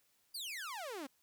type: exponential sweep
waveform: sawtooth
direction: down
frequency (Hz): 4933 to 254.4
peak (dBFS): -38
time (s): 0.34-1.07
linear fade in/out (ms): 10
effects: white hiss -74 dBFS RMS until 1.22 s